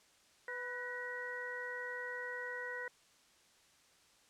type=harmonic tone with a mistuned harmonic; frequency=495.3 Hz; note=B4; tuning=5 cents sharp; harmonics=1 / 2 / 3 / 4; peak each=-46 / -50 / -45 / -43 dBFS; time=0.48-2.88 s; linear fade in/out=2 ms; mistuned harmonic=4; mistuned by=-62 cents; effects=white hiss -67 dBFS RMS until 4.29 s + low-pass 8000 Hz 12 dB/octave